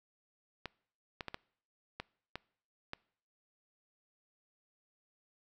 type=clicks; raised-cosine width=0.3 ms; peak=-23 dBFS; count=7; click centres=0.657 / 1.208 / 1.283 / 1.344 / 2 / 2.356 / 2.934 s; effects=noise-tail reverb RT60 0.6 s tail -24 dB re dry

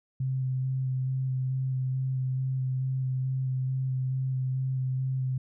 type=tone with vibrato; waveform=sine; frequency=130.6 Hz; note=C3; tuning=3 cents flat; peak=-26 dBFS; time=0.2-5.38 s; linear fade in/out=5 ms; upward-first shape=square; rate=2.3 Hz; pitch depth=11 cents each way; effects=none

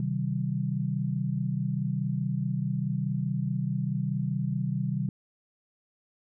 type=chord; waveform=sine; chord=C minor; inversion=none; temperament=equal with one note detuned; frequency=130.81 / 155.56 / 191.74 Hz; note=C3 / Eb3 / G3; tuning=0 / 0 / -38 cents; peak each=-30 / -31 / -31 dBFS; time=0-5.09 s; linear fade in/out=2 ms; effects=none

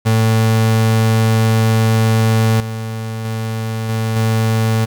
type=tone with level steps; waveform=35% pulse; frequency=111.5 Hz; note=A2; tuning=23 cents sharp; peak=-9 / -20 / -17 / -14 / -11 dBFS; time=0.05-4.86 s; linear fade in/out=20 ms; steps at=2.6 / 3.25 / 3.89 / 4.16 s; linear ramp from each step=2 ms; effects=7-bit

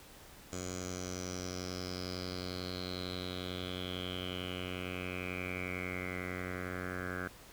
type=tone with low-pass filter sweep; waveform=10% pulse; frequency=91.1 Hz; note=F#2; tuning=26 cents flat; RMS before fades=-40 dBFS; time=0.52-7.28 s; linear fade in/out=5 ms; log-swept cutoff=7000 to 1600 Hz; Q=7.9; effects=pink hiss -55 dBFS RMS until 7.52 s

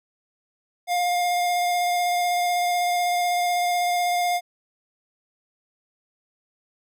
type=tone with vibrato; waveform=square; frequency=708 Hz; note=F5; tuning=23 cents sharp; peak=-21 dBFS; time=0.87-4.41 s; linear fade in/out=50 ms; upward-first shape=square; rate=16 Hz; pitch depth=9 cents each way; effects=none

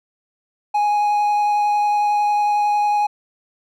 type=tone with vibrato; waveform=triangle; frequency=830.6 Hz; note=G#5; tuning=in tune; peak=-13 dBFS; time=0.74-3.07 s; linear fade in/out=10 ms; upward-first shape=triangle; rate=11 Hz; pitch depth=10 cents each way; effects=none

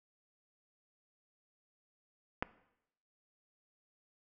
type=clicks; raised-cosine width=0.5 ms; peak=-17 / -27 dBFS; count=2; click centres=2.425 / 2.429 s; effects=noise-tail reverb RT60 0.8 s tail -18 dB re dry

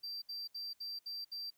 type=tone bursts; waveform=triangle; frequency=4699 Hz; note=D8; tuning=in tune; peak=-39 dBFS; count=6; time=0.03-1.505 s; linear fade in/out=10 ms; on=190 ms; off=67 ms; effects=white hiss -75 dBFS RMS until 1.57 s

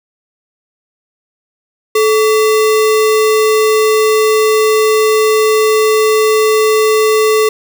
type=tone with sample-and-hold; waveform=sine; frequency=433.5 Hz; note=A4; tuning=26 cents flat; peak=-7 dBFS; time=1.95-7.49 s; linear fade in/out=5 ms; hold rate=1575 Hz; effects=none

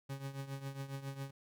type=tone with tremolo; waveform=40% pulse; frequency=137 Hz; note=C#3; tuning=20 cents flat; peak=-37 dBFS; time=0.09-1.31 s; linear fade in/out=10 ms; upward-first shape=triangle; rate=7.3 Hz; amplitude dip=80%; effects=none

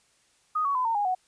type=tone with pitch steps; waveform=sine; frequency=1244.5 / 1121.6 / 1010.8 / 911 / 821.1 / 740 Hz; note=D#6 / C#6 / B5 / A#5 / G#5 / F#5; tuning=0 / +20 / +40 / -40 / -20 / 0 cents; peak=-23 dBFS; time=0.55-1.15 s; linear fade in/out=10 ms; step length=100 ms; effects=white hiss -65 dBFS RMS until 1.27 s + resampled to 22050 Hz

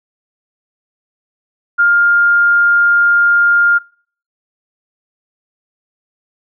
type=tone; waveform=sine; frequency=1406 Hz; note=F6; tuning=11 cents sharp; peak=-7 dBFS; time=1.78-3.79 s; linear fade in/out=20 ms; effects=noise-tail reverb RT60 0.5 s tail -25 dB re dry

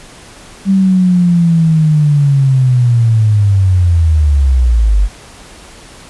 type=linear sweep; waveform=sine; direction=down; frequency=196 to 46.25 Hz; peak=-6 dBFS; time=0.65-5.09 s; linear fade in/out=50 ms; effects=pink hiss -36 dBFS RMS until 6.09 s + resampled to 24000 Hz

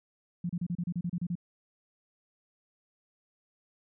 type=tone bursts; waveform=sine; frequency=174.3 Hz; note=F3; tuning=3 cents flat; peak=-29 dBFS; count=11; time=0.44-1.354 s; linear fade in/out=5 ms; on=54 ms; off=32 ms; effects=none

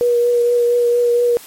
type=tone with vibrato; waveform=sine; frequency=480 Hz; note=B4; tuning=49 cents flat; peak=-11 dBFS; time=0.01-1.37 s; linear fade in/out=0 ms; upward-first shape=triangle; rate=4.3 Hz; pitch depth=18 cents each way; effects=white hiss -39 dBFS RMS until 1.46 s + MP3 64 kbps

